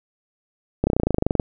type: slowing click train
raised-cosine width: 2 ms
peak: -5 dBFS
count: 16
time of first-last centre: 0.84-1.398 s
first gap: 30 ms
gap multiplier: 1.03
effects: none